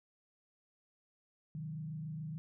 sine tone with frequency modulation, 155.56 Hz, D#3, in tune, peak -39 dBFS, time 1.55-2.38 s, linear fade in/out 0 ms, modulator 27 Hz, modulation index 0.63, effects none

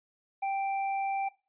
sine tone with tanh clipping, 784 Hz, G5, in tune, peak -30 dBFS, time 0.42-1.29 s, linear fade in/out 10 ms, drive 9 dB, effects noise-tail reverb RT60 0.3 s tail -18 dB re dry + resampled to 8000 Hz

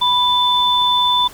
sine tone pair together, 987.8 / 3520 Hz, B5 / A7, 0 / 0 cents, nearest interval octave + minor seventh, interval 2200 cents, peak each -15 dBFS, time 0.01-1.28 s, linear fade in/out 10 ms, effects pink hiss -39 dBFS RMS until 1.33 s

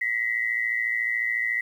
sine tone pair together, 1919 / 2033 Hz, A#6 / B6, +50 / +50 cents, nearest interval minor second, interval 100 cents, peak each -26 dBFS, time 0.01-1.61 s, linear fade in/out 5 ms, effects 9-bit

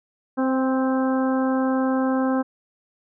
harmonic tone with a mistuned harmonic, 261.6 Hz, C4, in tune, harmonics 1 / 2 / 3 / 4 / 5 / 6, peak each -20 / -26 / -30 / -32 / -34 / -36 dBFS, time 0.37-2.43 s, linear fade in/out 20 ms, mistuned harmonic 3, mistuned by +16 cents, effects none

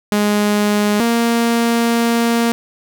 sawtooth tone pair in turn, 207.7 / 233.1 Hz, G#3 / A#3, 0 / 0 cents, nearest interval major second, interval 200 cents, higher second, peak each -9 dBFS, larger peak neither, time 0.12-1 / 1-2.52 s, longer second, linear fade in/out 0 ms, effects none

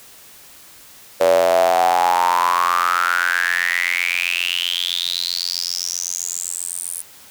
square tone with high-pass filter sweep, 43.85 Hz, F1, 8 cents sharp, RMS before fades -19 dBFS, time 1.2-7.02 s, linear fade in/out 10 ms, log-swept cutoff 540 to 10000 Hz, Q 9.7, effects white hiss -44 dBFS RMS until 7.3 s

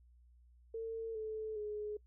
sine tone with pitch steps, 451.3 / 435.7 / 420.6 Hz, A4 / A4 / G#4, +44 / -17 / +22 cents, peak -38 dBFS, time 0.74-1.97 s, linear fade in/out 5 ms, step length 410 ms, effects noise-tail reverb RT60 0.1 s tail -25 dB re dry + added 60 Hz sine -61 dBFS peak until 2.06 s

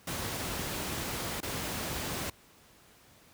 pink noise with dropouts, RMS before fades -35 dBFS, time 0.07-2.3 s, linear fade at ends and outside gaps 5 ms, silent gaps 1.405-1.429 s, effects pink hiss -59 dBFS RMS until 3.33 s + high-pass 60 Hz 12 dB/octave

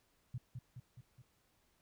sine tone with echo, 123.8 Hz, B2, 5 cents sharp, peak -38 dBFS, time 0.34-0.38 s, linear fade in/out 5 ms, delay 210 ms, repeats 4, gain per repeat -4 dB, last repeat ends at 1.22 s, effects pink hiss -75 dBFS RMS until 1.81 s

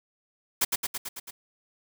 white noise with echo, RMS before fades -23 dBFS, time 0.61-0.65 s, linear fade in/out 10 ms, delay 110 ms, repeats 6, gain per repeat -3 dB, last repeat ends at 1.31 s, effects none

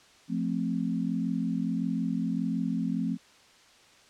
sine chord, F major, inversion none, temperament equal, 174.61 / 220 / 261.6 Hz, F3 / A3 / C4, 0 / 0 / 0 cents, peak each -31 dBFS, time 0.28-3.18 s, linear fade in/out 50 ms, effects white hiss -57 dBFS RMS until 4.09 s + low-pass 6000 Hz 12 dB/octave

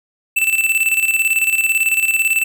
square tone with tremolo, 2656 Hz, E7, 12 cents sharp, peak -12 dBFS, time 0.36-2.44 s, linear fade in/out 10 ms, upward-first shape square, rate 18 Hz, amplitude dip 60%, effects none

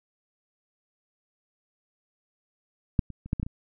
clicks, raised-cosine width 5 ms, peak -8 / -27 / -28 / -13 / -17 / -16 / -24 dBFS, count 7, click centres 2.992 / 3.103 / 3.26 / 3.331 / 3.398 / 3.43 / 3.465 s, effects none

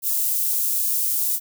white high-pass noise, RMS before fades -22 dBFS, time 0.02-1.4 s, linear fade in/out 50 ms, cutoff 10000 Hz, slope 12 dB/octave, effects none

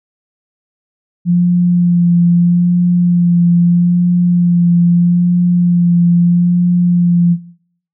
sine tone with vibrato, 174.61 Hz, F3, in tune, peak -7 dBFS, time 1.25-7.37 s, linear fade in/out 50 ms, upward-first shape sine, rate 0.78 Hz, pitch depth 18 cents each way, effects noise-tail reverb RT60 0.6 s tail -17 dB re dry

